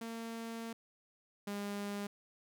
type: tone pair in turn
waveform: sawtooth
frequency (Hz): 228.4 / 203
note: A#3 / G#3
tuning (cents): -35 / -39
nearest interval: major second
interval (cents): 204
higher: first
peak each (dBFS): -37 / -34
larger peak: second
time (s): 0.01-0.73 / 1.47-2.07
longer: first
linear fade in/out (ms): 5
effects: none